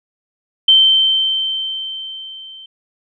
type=tone with level ramp; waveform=sine; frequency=3109 Hz; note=G7; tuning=15 cents flat; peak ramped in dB=-5 to -34 dBFS; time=0.68-2.66 s; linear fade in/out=5 ms; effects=none